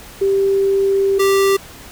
sine / square tone pair in turn, 392 / 392 Hz, G4 / G4, 0 / 0 cents, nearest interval unison, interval 0 cents, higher neither, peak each -12 dBFS, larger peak neither, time 0.21-1.19 / 1.19-1.57 s, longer first, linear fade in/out 10 ms, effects pink hiss -38 dBFS RMS until 1.91 s

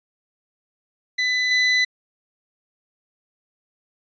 30% pulse tone with level steps, 2000 Hz, B6, 21 cents sharp, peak -16 / -13 dBFS, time 1.18-1.85 s, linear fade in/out 10 ms, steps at 1.51 s, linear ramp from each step 2 ms, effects resampled to 16000 Hz

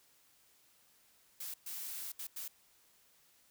blue noise bursts at uneven times, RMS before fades -43 dBFS, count 4, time 1.4-1.54 / 1.66-2.12 / 2.19-2.27 / 2.36-2.48 s, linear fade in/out 5 ms, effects white hiss -68 dBFS RMS until 3.5 s

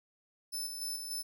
20% pulse tone with tremolo, 5274 Hz, E8, in tune, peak -30 dBFS, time 0.52-1.23 s, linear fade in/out 20 ms, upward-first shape square, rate 3.4 Hz, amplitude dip 40%, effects none

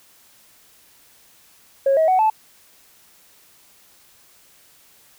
sine tone with pitch steps, 546 / 638.2 / 745.9 / 871.7 Hz, C#5 / D#5 / F#5 / A5, -26 / +44 / +14 / -16 cents, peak -12 dBFS, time 1.86-2.3 s, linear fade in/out 5 ms, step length 110 ms, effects tanh soft clip ceiling -10 dBFS + white hiss -53 dBFS RMS until 5.18 s

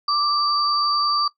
sine tone pair together, 1174.7 / 4643 Hz, D6 / D8, 0 / -21 cents, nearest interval 2 octaves, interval 2379 cents, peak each -19 / -22 dBFS, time 0.08-1.28 s, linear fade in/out 5 ms, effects noise-tail reverb RT60 0.1 s tail -17 dB re dry

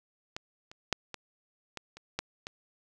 clicks, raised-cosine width 0.2 ms, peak -19 / -30 / -9 / -21 / -21 / -30 / -14 / -21 dBFS, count 8, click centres 0.365 / 0.715 / 0.927 / 1.143 / 1.773 / 1.97 / 2.19 / 2.469 s, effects none

